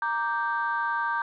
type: chord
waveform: sine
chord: G minor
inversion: first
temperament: equal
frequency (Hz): 932.3 / 1174.7 / 1568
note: Bb5 / D6 / G6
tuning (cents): 0 / 0 / 0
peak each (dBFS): -28 / -30 / -28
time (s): 0.02-1.22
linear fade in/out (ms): 2
effects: tanh soft clip ceiling -17 dBFS